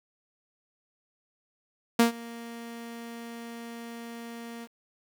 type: tone with ADSR envelope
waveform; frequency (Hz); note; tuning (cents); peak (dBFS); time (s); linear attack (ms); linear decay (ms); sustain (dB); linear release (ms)
sawtooth; 233.1; A#3; 0; -12; 1.99-4.68; 6; 120; -23; 47
effects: 9-bit